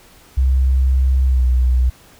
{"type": "tone with pitch glide", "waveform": "sine", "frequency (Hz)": [65.41, 62.56], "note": ["C2", "B1"], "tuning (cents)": [0, 23], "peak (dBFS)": -11, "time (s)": [0.37, 1.9], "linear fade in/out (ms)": 10, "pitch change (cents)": -77, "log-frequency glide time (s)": [1.26, 1.44], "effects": ["pink hiss -47 dBFS RMS until 2.19 s"]}